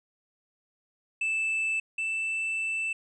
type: tone pair in turn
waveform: triangle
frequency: 2637 / 2651 Hz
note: E7 / E7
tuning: 0 / +9 cents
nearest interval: unison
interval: 9 cents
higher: second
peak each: -24 / -26 dBFS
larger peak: first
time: 1.21-1.8 / 1.98-2.93 s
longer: second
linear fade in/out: 5 ms
effects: resampled to 24000 Hz